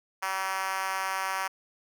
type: tone with high-pass filter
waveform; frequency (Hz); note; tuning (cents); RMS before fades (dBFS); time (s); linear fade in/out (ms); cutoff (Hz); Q
5% pulse; 191; G3; -45; -31; 0.22-1.48; 10; 910; 1.9
effects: none